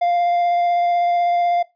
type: tone with vibrato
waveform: triangle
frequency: 698.5 Hz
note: F5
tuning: in tune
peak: -13 dBFS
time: 0.01-1.63 s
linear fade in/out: 10 ms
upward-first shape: sine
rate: 16 Hz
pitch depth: 9 cents each way
effects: noise-tail reverb RT60 0.2 s tail -19 dB re dry + resampled to 11025 Hz